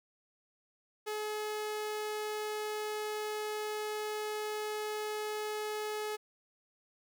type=tone; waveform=sawtooth; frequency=425.3 Hz; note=G#4; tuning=41 cents sharp; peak=-31 dBFS; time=1.06-6.17 s; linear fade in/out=20 ms; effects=none